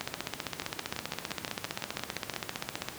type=two click trains; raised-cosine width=0.2 ms; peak=-14 / -17 dBFS; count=45 / 11; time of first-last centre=0.01-2.886 / 0.62-2.338 s; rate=15.3 / 5.82 Hz; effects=pink hiss -44 dBFS RMS until 2.98 s + high-pass 100 Hz 12 dB/octave